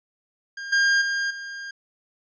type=tone with level steps; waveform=45% pulse; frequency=1608 Hz; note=G6; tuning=44 cents sharp; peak=-32 / -17 / -23 / -33 dBFS; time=0.57-1.71 s; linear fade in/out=5 ms; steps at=0.72 / 1.01 / 1.3 s; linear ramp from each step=10 ms; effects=resampled to 16000 Hz